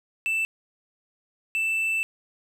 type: tone bursts at uneven times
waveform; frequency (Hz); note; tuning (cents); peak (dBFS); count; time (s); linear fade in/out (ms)
triangle; 2653; E7; +10; -21; 2; 0.26-0.45 / 1.55-2.03; 0
effects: none